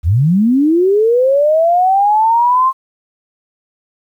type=linear sweep; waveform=sine; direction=up; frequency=69.6 to 1067 Hz; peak=-8 dBFS; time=0.03-2.73 s; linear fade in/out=50 ms; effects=8-bit